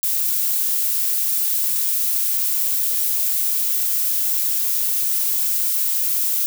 violet noise, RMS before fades -20 dBFS, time 0.03-6.46 s, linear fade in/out 0 ms, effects none

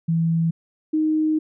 sine tone pair in turn, 164.81 / 311.1 Hz, E3 / D#4, 0 / 0 cents, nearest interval major seventh, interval 1100 cents, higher second, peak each -17 dBFS, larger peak neither, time 0.08-0.51 / 0.93-1.39 s, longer second, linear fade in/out 10 ms, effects none

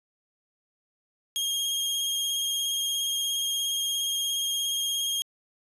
sawtooth tone with vibrato, 3242 Hz, G#7, 42 cents flat, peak -23 dBFS, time 1.36-5.22 s, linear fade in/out 0 ms, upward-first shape sine, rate 17 Hz, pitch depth 21 cents each way, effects resampled to 32000 Hz

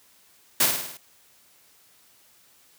white noise with echo, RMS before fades -19 dBFS, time 0.6-0.66 s, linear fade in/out 5 ms, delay 52 ms, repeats 6, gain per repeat -4 dB, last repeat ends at 0.972 s, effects white hiss -58 dBFS RMS until 2.78 s + high-pass 60 Hz 12 dB/octave

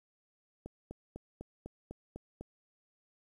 click train, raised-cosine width 2 ms, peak -30 dBFS, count 8, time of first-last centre 0.66-2.41 s, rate 4 Hz, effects 10-bit

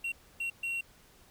triangle tone bursts at uneven times, 2738 Hz, F7, 35 cents flat, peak -30 dBFS, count 3, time 0.04-0.12 / 0.4-0.5 / 0.63-0.81 s, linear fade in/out 5 ms, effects pink hiss -60 dBFS RMS until 1.3 s

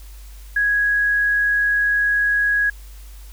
sine tone, 1661.2 Hz, G#6, in tune, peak -15 dBFS, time 0.56-2.7 s, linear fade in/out 5 ms, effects added 50 Hz sine -36 dBFS peak until 3.32 s + white hiss -49 dBFS RMS until 3.32 s

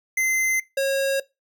square tone pair in turn, 2067 / 544.8 Hz, C7 / C#5, -22 / -30 cents, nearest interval octave + major seventh, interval 2308 cents, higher first, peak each -20 dBFS, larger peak neither, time 0.17-0.6 / 0.77-1.2 s, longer neither, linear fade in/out 5 ms, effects noise-tail reverb RT60 0.2 s tail -19 dB re dry

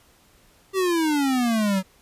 square exponential sweep, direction down, 391.5 to 185 Hz, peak -20 dBFS, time 0.73-1.83 s, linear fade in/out 50 ms, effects pink hiss -57 dBFS RMS until 2.01 s + resampled to 32000 Hz

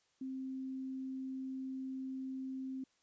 sine tone, 263.2 Hz, C4, 10 cents sharp, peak -39 dBFS, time 0.21-2.84 s, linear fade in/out 5 ms, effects white hiss -75 dBFS RMS until 3.02 s + resampled to 16000 Hz

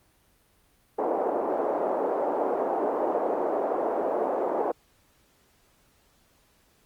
white band-pass noise, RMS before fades -27 dBFS, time 0.98-4.72 s, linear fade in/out 10 ms, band 330 to 760 Hz, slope 24 dB/octave, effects pink hiss -64 dBFS RMS until 6.85 s + Opus 32 kbps

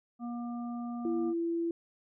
harmonic tone, 238.6 Hz, A#3, 41 cents sharp, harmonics 1 / 3 / 5, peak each -35 / -45 / -49 dBFS, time 0.19-1.34 s, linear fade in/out 50 ms
sine tone, 336.3 Hz, E4, 35 cents sharp, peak -29 dBFS, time 1.05-1.71 s, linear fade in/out 2 ms
effects none

